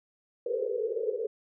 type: band-pass noise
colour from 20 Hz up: white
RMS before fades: -31 dBFS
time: 0.46-1.27 s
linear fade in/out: 5 ms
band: 410 to 500 Hz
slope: 96 dB/octave
effects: none